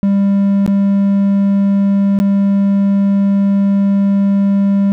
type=tone with dropouts; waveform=triangle; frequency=198.5 Hz; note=G3; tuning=22 cents sharp; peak=-7 dBFS; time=0.03-4.92 s; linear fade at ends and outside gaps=0 ms; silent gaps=0.663-0.677 / 2.189-2.2 s; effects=none